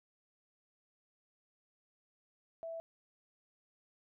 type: tone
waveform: sine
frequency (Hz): 659.3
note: E5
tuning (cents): 0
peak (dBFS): -40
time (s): 2.63-2.8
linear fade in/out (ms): 0
effects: none